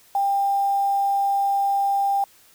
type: tone with quantisation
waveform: sine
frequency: 795 Hz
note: G5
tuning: 24 cents sharp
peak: -18 dBFS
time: 0.15-2.24 s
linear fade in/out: 2 ms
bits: 7
effects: white hiss -54 dBFS RMS until 2.54 s